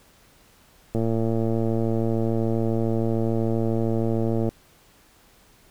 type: click train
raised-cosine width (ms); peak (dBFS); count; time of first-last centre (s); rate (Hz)
2; -12; 401; 0.95-4.49; 113
effects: pink hiss -56 dBFS RMS until 5.7 s